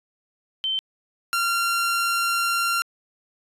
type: tone pair in turn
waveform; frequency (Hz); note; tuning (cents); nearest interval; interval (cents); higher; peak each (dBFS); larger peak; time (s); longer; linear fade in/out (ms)
sine / sawtooth; 3096 / 1379.1; G7 / F6; -22 / -22; octave + major second; 1400; first; -22 / -17; second; 0.64-0.79 / 1.33-2.82; second; 0
effects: resampled to 32000 Hz